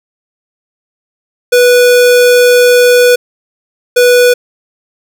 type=tone pair in turn; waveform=square; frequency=491.2 / 491.2 Hz; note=B4 / B4; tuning=-9 / -9 cents; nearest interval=unison; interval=0 cents; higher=neither; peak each=-4 dBFS; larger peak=neither; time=1.52-3.16 / 3.96-4.34 s; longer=first; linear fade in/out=10 ms; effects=none